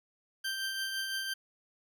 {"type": "tone with tremolo", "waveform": "20% pulse", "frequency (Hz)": 1568, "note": "G6", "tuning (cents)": 0, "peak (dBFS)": -27, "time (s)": [0.44, 1.34], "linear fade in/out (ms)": 10, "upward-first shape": "triangle", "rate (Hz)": 5.9, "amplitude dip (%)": 40, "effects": []}